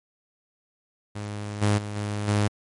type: tone with level steps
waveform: sawtooth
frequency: 103.83 Hz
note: G#2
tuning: in tune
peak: -27 / -15 / -27 / -23 / -16 dBFS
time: 1.15-2.48 s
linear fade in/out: 10 ms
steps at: 1.61 / 1.77 / 1.95 / 2.27 s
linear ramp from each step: 20 ms
effects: MP3 48 kbps